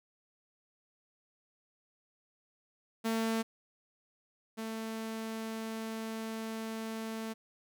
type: tone pair in turn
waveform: sawtooth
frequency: 224.9 / 222.6 Hz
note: A3 / A3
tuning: +38 / +20 cents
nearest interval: unison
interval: 18 cents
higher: first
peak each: -26 / -33 dBFS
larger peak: first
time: 3.04-3.43 / 4.57-7.34 s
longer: second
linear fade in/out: 20 ms
effects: none